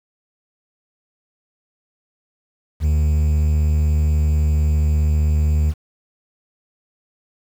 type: tone pair together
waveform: triangle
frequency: 76 / 151.69 Hz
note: D#2 / D#3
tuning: -40 / -44 cents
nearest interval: octave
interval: 1196 cents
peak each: -12 / -24 dBFS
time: 2.8-5.74 s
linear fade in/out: 50 ms
effects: 7-bit